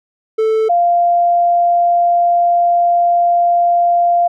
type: tone pair in turn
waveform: triangle / sine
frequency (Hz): 440 / 695.2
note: A4 / F5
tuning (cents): 0 / -8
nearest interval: minor sixth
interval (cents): 792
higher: second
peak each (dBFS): -9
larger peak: neither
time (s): 0.38-0.69 / 0.69-4.28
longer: second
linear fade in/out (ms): 10
effects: none